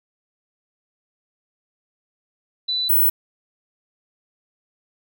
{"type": "tone pair in turn", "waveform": "sine", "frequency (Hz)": [3982, 15967], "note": ["B7", "B9"], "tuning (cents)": [14, 18], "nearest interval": "2 octaves", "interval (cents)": 2404, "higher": "second", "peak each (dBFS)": [-20, -13], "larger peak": "second", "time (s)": [[2.68, 2.89], [2.89, 3.1]], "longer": "neither", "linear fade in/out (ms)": 10, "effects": []}